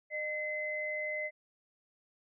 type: tone pair together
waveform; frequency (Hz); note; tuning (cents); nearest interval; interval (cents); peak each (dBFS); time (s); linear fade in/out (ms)
sine; 609 / 2048; D#5 / C7; -37 / -38; octave + major sixth; 2099; -38 / -35; 0.1-1.31; 50
effects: none